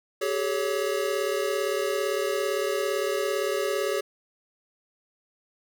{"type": "tone cluster", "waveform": "square", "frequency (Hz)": [388.3, 426, 558], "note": ["G4", "G#4", "C#5"], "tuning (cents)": [-16, 44, 11], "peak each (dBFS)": -30, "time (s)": [0.21, 4.01], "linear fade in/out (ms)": 10, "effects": []}